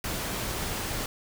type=noise; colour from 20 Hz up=pink; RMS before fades=-32 dBFS; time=0.04-1.06 s; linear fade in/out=2 ms; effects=none